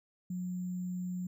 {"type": "tone with sample-and-hold", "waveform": "sine", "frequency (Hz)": 180.5, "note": "F#3", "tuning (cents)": -43, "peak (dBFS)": -34, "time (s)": [0.3, 1.27], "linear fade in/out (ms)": 5, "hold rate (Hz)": 7350, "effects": []}